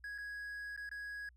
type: tone with dropouts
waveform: triangle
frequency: 1661.2 Hz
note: G#6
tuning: in tune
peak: -40 dBFS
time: 0.04-1.29 s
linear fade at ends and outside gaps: 2 ms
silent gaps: 0.18-0.184 / 0.764-0.775 / 0.892-0.914 s
effects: added 60 Hz sine -61 dBFS peak until 1.36 s